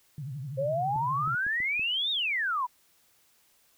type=tone with vibrato; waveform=sine; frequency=137.6 Hz; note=C#3; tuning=12 cents flat; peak=-34 dBFS; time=0.18-1.35 s; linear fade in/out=2 ms; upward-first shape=triangle; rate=12 Hz; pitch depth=230 cents each way
type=exponential two-way sweep; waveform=sine; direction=up then down; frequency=523.3 to 3787 to 940 Hz; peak=-26 dBFS; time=0.57-2.67 s; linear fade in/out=20 ms; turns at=2.11 s
type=clicks; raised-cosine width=3 ms; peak=-33 dBFS; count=5; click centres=0.961 / 1.276 / 1.466 / 1.603 / 1.795 s
effects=white hiss -65 dBFS RMS until 3.77 s